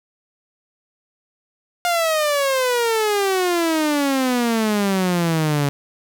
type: exponential sweep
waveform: sawtooth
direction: down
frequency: 710 to 140 Hz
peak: -13 dBFS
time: 1.85-5.69 s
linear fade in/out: 0 ms
effects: none